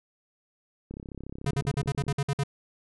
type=click train; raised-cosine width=3 ms; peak=-26 dBFS; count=42; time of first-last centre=0.91-2.127 s; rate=33.7 Hz
type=tone bursts; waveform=square; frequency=140 Hz; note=C#3; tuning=18 cents sharp; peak=-25 dBFS; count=10; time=1.46-2.436 s; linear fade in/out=5 ms; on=49 ms; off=54 ms
effects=resampled to 24000 Hz